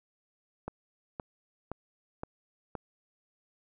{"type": "click train", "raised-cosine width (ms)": 1, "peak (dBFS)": -22, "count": 5, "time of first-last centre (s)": [0.68, 2.753], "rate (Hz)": 1.93, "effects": []}